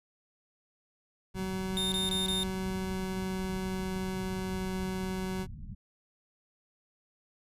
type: tone with pitch glide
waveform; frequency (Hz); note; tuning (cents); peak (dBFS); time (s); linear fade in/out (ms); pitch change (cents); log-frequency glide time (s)
30% pulse; 188.4 to 187.31; F#3 to F#3; +32 to +22; -30; 1.34-5.47; 50; -10; 2.24-4.85
type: low-pass noise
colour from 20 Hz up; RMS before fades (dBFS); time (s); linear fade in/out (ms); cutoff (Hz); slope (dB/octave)
pink; -42; 1.34-5.75; 10; 220; 48
type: tone bursts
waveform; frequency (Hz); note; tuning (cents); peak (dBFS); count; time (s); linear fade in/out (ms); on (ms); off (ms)
45% pulse; 3646; A#7; -39; -30; 4; 1.77-2.433; 0; 150; 21
effects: resampled to 32000 Hz